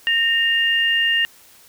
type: tone pair together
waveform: sine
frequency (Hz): 1841.9 / 2808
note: A#6 / F7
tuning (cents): -21 / +9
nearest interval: perfect fifth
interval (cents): 730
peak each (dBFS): -18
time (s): 0.07-1.25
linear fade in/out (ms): 0
effects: white hiss -49 dBFS RMS until 1.68 s